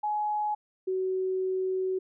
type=tone pair in turn; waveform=sine; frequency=842 / 375.1 Hz; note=G#5 / F#4; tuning=+24 / +24 cents; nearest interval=octave + major second; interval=1400 cents; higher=first; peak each=-26 dBFS; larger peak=neither; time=0.03-0.55 / 0.87-1.99 s; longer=second; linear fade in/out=10 ms; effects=none